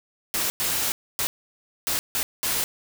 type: noise bursts at uneven times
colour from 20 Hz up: white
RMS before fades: -25 dBFS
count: 6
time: 0.34-0.5 / 0.6-0.92 / 1.19-1.27 / 1.87-1.99 / 2.15-2.23 / 2.43-2.64 s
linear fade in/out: 0 ms
effects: none